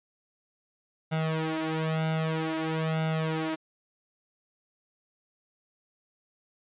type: tone with flanger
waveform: sawtooth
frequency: 159.3 Hz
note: D#3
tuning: 41 cents sharp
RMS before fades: -29 dBFS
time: 1.11-3.56 s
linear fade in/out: 20 ms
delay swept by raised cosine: 1.4 to 4.9 ms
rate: 0.52 Hz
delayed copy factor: +0.9
effects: resampled to 8000 Hz